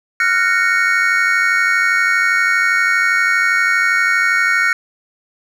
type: chord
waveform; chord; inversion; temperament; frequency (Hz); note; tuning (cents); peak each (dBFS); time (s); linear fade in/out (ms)
triangle; Gb major seventh; third; just; 1387.5 / 1480 / 1850 / 2220; F6 / Gb6 / Bb6 / Db7; -12 / 0 / -14 / +2; -16; 0.2-4.73; 2
effects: none